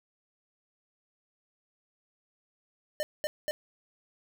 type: tone bursts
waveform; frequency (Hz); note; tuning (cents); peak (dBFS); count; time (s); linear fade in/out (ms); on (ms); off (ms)
square; 603; D5; +46; -29; 3; 3-3.51; 0; 30; 210
effects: none